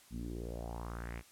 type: tone with low-pass filter sweep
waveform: sawtooth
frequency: 58.1 Hz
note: A#1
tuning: 5 cents flat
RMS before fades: -42 dBFS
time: 0.1-1.23 s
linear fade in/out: 50 ms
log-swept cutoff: 210 to 2500 Hz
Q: 3.8
effects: white hiss -61 dBFS RMS until 1.31 s + low-pass 12000 Hz 12 dB/octave